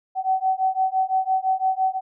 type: beating tone pair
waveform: sine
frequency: 755 / 760.9 Hz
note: F#5 / F#5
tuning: +35 / +48 cents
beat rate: 5.9 Hz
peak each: -22 dBFS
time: 0.15-2.01 s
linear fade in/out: 50 ms
effects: none